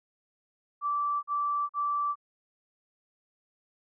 sine tone bursts, 1164 Hz, D6, 16 cents flat, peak -26 dBFS, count 3, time 0.81-2.156 s, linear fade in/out 50 ms, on 420 ms, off 43 ms, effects none

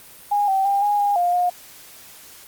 sine tone with pitch steps, 820 / 773 / 798 / 824 / 814 / 705 / 714 Hz, G#5 / G5 / G5 / G#5 / G#5 / F5 / F5, -22 / -24 / +31 / -14 / -35 / +16 / +38 cents, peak -16 dBFS, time 0.31-1.5 s, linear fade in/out 10 ms, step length 170 ms, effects white hiss -44 dBFS RMS until 2.47 s + Opus 32 kbps

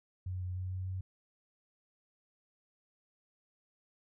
sine tone with pitch steps, 91.9 / 90.9 / 92.3 / 92.9 / 93.5 Hz, F#2 / F#2 / F#2 / F#2 / F#2, -11 / -30 / -4 / +7 / +19 cents, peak -35 dBFS, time 0.26-1.01 s, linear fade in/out 5 ms, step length 150 ms, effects none

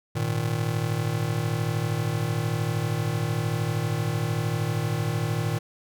square chord, Ab suspended second, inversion none, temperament just, 103.83 / 116.8 / 155.74 Hz, Ab2 / Bb2 / Eb3, 0 / +4 / +2 cents, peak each -33 / -28 / -29 dBFS, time 0.15-5.59 s, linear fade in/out 10 ms, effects none

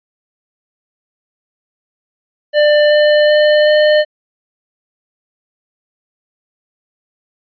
square tone with pitch steps, 595 / 598.4 / 601.9 / 605.4 Hz, D5 / D5 / D5 / D#5, +22 / +32 / +42 / -48 cents, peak -8 dBFS, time 2.53-4.05 s, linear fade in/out 50 ms, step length 380 ms, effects resampled to 11025 Hz

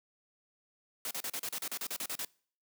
white noise bursts, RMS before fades -37 dBFS, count 13, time 1.05-2.249 s, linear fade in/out 2 ms, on 59 ms, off 36 ms, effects noise-tail reverb RT60 0.5 s tail -25 dB re dry + high-pass 200 Hz 12 dB/octave

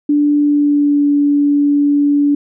sine tone with pitch glide, 292.7 to 288.2 Hz, D4 to D4, -6 to -33 cents, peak -9 dBFS, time 0.09-2.35 s, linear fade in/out 5 ms, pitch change -27 cents, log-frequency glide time 0.37-1.07 s, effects none

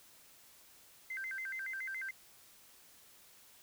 triangle tone with vibrato, 1803 Hz, A6, 42 cents sharp, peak -35 dBFS, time 1.1-2.11 s, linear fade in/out 5 ms, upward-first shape square, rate 7.1 Hz, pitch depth 240 cents each way, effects tanh soft clip ceiling -36 dBFS + white hiss -61 dBFS RMS until 3.62 s

